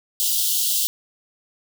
white high-pass noise, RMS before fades -21 dBFS, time 0.2-0.87 s, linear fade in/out 0 ms, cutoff 2900 Hz, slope 96 dB/octave, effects none

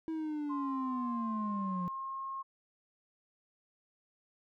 triangle linear sweep, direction down, 324.4 to 174.61 Hz, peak -32 dBFS, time 0.08-1.88 s, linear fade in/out 0 ms
sine tone with pitch glide, 1046.5 to 1075.9 Hz, C6 to C6, 0 to +48 cents, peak -37 dBFS, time 0.49-2.43 s, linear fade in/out 20 ms, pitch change +48 cents, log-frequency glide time 0.93-2.25 s
effects none

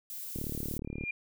violet noise, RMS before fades -41 dBFS, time 0.1-0.78 s, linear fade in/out 0 ms
click train, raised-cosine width 3 ms, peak -24 dBFS, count 26, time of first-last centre 0.36-1.038 s, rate 36.9 Hz
sine tone with exponential growth, 2407 Hz, D7, 42 cents sharp, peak -29 dBFS, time 0.84-1.11 s, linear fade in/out 5 ms, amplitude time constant 58 ms
effects none

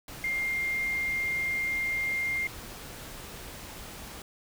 sine tone in noise, 2112 Hz, C7, 16 cents sharp, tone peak -27 dBFS, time 0.24-2.47 s, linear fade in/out 2 ms, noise pink, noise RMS -43 dBFS, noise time 0.08-4.22 s, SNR +13 dB, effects none

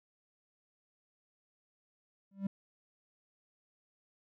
triangle tone with exponential growth, 196 Hz, G3, in tune, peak -26 dBFS, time 2.31-2.47 s, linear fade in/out 5 ms, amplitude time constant 34 ms, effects none

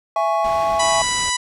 triangle chord, C# minor, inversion first, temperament just, 665.2 / 831.5 / 1108.7 Hz, E5 / G#5 / C#6, +16 / +2 / 0 cents, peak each -18 / -19 / -20 dBFS, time 0.16-1.02 s, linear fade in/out 2 ms
pink low-pass noise, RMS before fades -35 dBFS, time 0.44-1.3 s, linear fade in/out 5 ms, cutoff 6300 Hz, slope 12 dB/octave
harmonic tone, 987.8 Hz, B5, in tune, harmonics 1 / 2 / 3 / 4 / 5 / 6 / 7 / 8 / 9 / 10, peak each -24 / -25 / -28 / -27 / -30 / -29 / -28 / -30 / -35 / -31 dBFS, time 0.79-1.37 s, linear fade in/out 10 ms
effects none

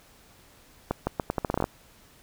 accelerating click train, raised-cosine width 1 ms, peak -11 dBFS, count 12, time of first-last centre 0.91-1.641 s, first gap 160 ms, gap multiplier 0.8, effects pink hiss -56 dBFS RMS until 2.22 s

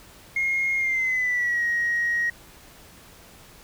sine tone with pitch glide, 2144 to 1888.1 Hz, C7 to A#6, +42 to +22 cents, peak -20 dBFS, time 0.36-2.3 s, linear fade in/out 5 ms, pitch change -220 cents, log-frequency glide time 0.76-1.64 s, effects tanh soft clip ceiling -17 dBFS + pink hiss -49 dBFS RMS until 3.63 s

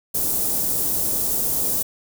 white band-stop noise, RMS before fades -22 dBFS, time 0.14-1.83 s, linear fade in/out 10 ms, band 530 to 9100 Hz, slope 12 dB/octave, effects none

